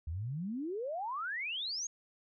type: exponential sweep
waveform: sine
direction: up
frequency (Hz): 73.42 to 6700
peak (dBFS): -35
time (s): 0.07-1.87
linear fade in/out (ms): 5
effects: none